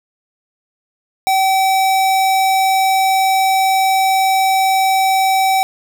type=tone; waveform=square; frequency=767 Hz; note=G5; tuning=38 cents flat; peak=-12 dBFS; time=1.27-5.63 s; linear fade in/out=0 ms; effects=none